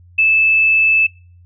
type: tone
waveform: sine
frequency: 2624 Hz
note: E7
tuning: 9 cents flat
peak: -9 dBFS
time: 0.18-1.07 s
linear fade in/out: 10 ms
effects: noise-tail reverb RT60 0.4 s tail -25 dB re dry + added 88 Hz sine -42 dBFS peak until 1.45 s